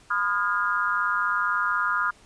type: tone cluster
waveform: sine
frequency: 1007 / 1233 / 1417 / 1640 Hz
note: B5 / D#6 / F6 / G#6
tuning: +33 / -16 / +25 / -22 cents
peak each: -30 / -26 / -25 / -32 dBFS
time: 0.1-2.11 s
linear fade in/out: 10 ms
effects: pink hiss -55 dBFS RMS until 2.25 s + resampled to 22050 Hz